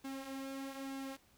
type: tone with flanger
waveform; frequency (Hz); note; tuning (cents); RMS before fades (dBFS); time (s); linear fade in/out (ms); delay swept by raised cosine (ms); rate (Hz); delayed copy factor
sawtooth; 270.3; C#4; -44; -44; 0.04-1.17; 10; 1.6 to 6.4; 1.1; -0.55
effects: pink hiss -68 dBFS RMS until 1.37 s